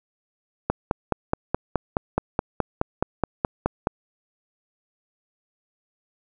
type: click train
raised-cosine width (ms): 1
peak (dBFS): -6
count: 16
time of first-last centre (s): 0.7-3.871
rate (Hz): 4.73
effects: none